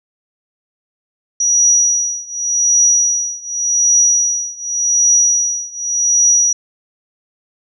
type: tone with tremolo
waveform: sine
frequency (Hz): 5810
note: F#8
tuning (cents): -32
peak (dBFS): -7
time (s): 1.4-6.53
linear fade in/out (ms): 5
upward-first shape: triangle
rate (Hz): 0.87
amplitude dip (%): 95
effects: none